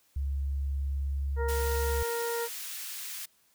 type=tone with vibrato; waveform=sine; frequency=69.3 Hz; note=C#2; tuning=in tune; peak=-28 dBFS; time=0.16-2.03 s; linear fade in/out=5 ms; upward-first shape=triangle; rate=19 Hz; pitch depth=12 cents each way
type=harmonic tone; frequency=467.6 Hz; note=A#4; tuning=5 cents sharp; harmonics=1 / 2 / 3 / 4; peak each=-31 / -37 / -41 / -43 dBFS; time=1.36-2.49 s; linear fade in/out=50 ms
type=high-pass noise; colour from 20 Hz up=white; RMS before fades=-39 dBFS; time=1.48-3.26 s; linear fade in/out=10 ms; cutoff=1700 Hz; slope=12 dB/octave
effects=white hiss -67 dBFS RMS until 3.54 s